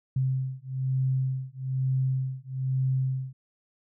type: beating tone pair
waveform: sine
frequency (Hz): 130.81 / 131.91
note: C3 / C3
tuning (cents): 0 / +14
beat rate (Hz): 1.1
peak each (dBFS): -28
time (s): 0.16-3.33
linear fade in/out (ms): 5
effects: none